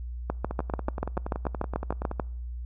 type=two click trains; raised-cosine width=1 ms; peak=-18 / -13 dBFS; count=18 / 14; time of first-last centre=0.51-2.114 / 0.3-2.198 s; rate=10.6 / 6.85 Hz; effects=noise-tail reverb RT60 0.7 s tail -26 dB re dry + added 60 Hz sine -33 dBFS peak until 2.65 s